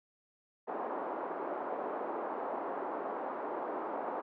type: band-pass noise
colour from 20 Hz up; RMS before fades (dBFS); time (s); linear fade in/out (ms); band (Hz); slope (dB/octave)
white; -38; 0.67-4.22; 20; 300 to 1000; 24
effects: none